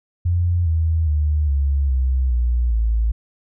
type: tone with pitch steps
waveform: sine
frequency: 87.31 / 80.99 / 75.13 / 69.7 / 64.66 / 59.98 / 55.64 Hz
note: F2 / E2 / D2 / C#2 / C2 / B1 / A1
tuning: 0 / -30 / +40 / +10 / -20 / -50 / +20 cents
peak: -15 dBFS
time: 0.25-3.12 s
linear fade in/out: 10 ms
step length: 410 ms
effects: none